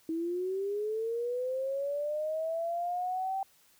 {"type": "linear sweep", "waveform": "sine", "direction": "up", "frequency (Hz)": [319.6, 780], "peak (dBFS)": -30, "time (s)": [0.09, 3.43], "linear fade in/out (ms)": 2, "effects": ["white hiss -64 dBFS RMS until 3.79 s"]}